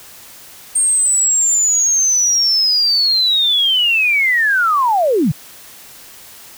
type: linear sweep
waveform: sine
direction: down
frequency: 8650 to 119 Hz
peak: -11 dBFS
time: 0.75-5.32 s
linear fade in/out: 10 ms
effects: white hiss -39 dBFS RMS until 6.57 s